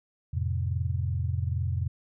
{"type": "chord", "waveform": "sine", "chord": "F major", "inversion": "none", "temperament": "equal", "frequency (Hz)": [87.31, 110, 130.81], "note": ["F2", "A2", "C3"], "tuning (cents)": [0, 0, 0], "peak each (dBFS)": [-28, -32, -32], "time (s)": [0.33, 1.88], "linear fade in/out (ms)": 10, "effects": []}